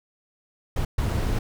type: noise bursts at uneven times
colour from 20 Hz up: brown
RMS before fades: -24 dBFS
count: 2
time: 0.76-0.85 / 0.98-1.39 s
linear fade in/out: 5 ms
effects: none